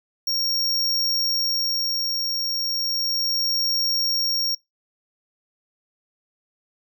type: tone with tremolo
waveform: square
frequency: 5560 Hz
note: F8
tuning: 9 cents flat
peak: -20 dBFS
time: 0.27-4.55 s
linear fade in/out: 5 ms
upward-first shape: sine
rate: 0.35 Hz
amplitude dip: 30%
effects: noise-tail reverb RT60 0.2 s tail -26 dB re dry